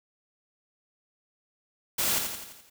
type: noise with echo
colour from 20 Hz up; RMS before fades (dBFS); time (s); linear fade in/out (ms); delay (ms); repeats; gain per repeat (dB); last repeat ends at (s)
white; -27; 1.98-2.19; 10; 85; 6; -5; 2.7
effects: none